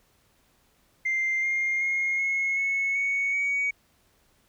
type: tone with pitch steps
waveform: sine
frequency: 2093 / 2119 / 2144 / 2171 / 2197 / 2224 / 2251 Hz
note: C7 / C7 / C7 / C#7 / C#7 / C#7 / C#7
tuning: 0 / +21 / +42 / -37 / -16 / +5 / +26 cents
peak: -22 dBFS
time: 1.05-3.71 s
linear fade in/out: 10 ms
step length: 380 ms
effects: tanh soft clip ceiling -20 dBFS + pink hiss -65 dBFS RMS until 4.48 s